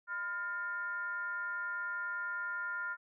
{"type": "tone with frequency modulation", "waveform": "sine", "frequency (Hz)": 1408, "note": "F6", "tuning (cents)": 14, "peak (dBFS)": -35, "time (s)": [0.07, 2.97], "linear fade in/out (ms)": 50, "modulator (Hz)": 397, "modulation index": 0.6, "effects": []}